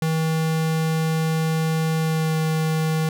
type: tone with pitch glide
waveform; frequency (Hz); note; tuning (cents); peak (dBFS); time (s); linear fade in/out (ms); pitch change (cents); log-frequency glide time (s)
square; 160 to 158.53; D#3 to D#3; +49 to +33; -20; 0.02-3.09; 2; -16; 1.99-2.37
effects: none